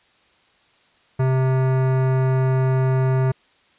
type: tone with hard clipping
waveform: sine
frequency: 130.81 Hz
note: C3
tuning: in tune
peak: -18 dBFS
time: 1.19-3.32 s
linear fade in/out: 10 ms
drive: 18 dB
effects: white hiss -58 dBFS RMS until 3.78 s + resampled to 8000 Hz